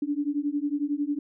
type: beating tone pair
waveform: sine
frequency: 284.8 / 295.8 Hz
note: C#4 / D4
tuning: +47 / +13 cents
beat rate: 11 Hz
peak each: -28 dBFS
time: 0.02-1.19 s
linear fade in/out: 5 ms
effects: none